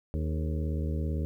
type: harmonic tone with a mistuned harmonic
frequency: 77.78 Hz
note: D#2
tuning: in tune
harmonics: 1 / 2 / 3 / 4 / 5 / 6 / 7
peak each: -29 / -35 / -39 / -41 / -43 / -45 / -46 dBFS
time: 0.14-1.25 s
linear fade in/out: 0 ms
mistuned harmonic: 5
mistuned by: +84 cents
effects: 11-bit